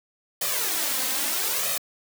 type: noise with flanger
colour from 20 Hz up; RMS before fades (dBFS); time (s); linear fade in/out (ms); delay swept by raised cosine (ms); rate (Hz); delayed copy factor
white; -26; 0.41-1.78; 5; 1.6 to 3.9; 0.77; +0.8
effects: high-pass 200 Hz 12 dB/octave